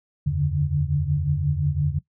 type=tone cluster; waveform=sine; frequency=81.4 / 91.9 / 143 / 148.7 Hz; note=E2 / F#2 / D3 / D3; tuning=-21 / -11 / -46 / +22 cents; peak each=-28 / -29 / -22 / -26 dBFS; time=0.26-1.99 s; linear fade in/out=10 ms; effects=noise-tail reverb RT60 0.1 s tail -18 dB re dry